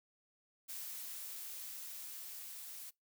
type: noise with level ramp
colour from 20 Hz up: blue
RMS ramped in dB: -45 to -49 dBFS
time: 0.68-2.91 s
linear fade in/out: 20 ms
effects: noise-tail reverb RT60 0.2 s tail -25 dB re dry